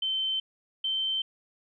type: tone pair in turn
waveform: sine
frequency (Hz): 3089 / 3105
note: G7 / G7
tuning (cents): -26 / -17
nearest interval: unison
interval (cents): 9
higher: second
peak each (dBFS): -26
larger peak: neither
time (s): 0.02-0.4 / 0.84-1.22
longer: neither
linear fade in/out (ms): 5
effects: none